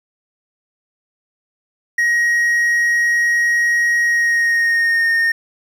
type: tone with pitch glide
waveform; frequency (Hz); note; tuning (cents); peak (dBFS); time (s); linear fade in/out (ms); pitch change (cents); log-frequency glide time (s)
triangle; 1889 to 1837.3; A#6 to A#6; +22 to -26; -11; 1.98-5.32; 5; -48; 4.02-5.1
effects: 8-bit